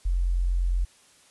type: tone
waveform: sine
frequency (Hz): 44.24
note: F1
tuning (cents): +23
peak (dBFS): -21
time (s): 0.05-0.85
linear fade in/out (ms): 10
effects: white hiss -57 dBFS RMS until 1.3 s + resampled to 24000 Hz